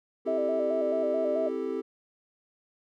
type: chord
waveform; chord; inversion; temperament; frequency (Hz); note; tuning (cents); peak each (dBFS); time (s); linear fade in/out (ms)
triangle; A minor seventh; first; equal; 261.6 / 329.6 / 392 / 440; C4 / E4 / G4 / A4; 0 / 0 / 0 / 0; -34 / -35 / -31 / -32; 0.25-1.82; 20
type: tone with vibrato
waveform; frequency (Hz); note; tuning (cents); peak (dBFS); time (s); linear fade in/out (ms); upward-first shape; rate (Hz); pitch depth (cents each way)
sine; 622.3; D#5; 0; -26; 0.27-1.49; 10; square; 4.6; 60
effects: none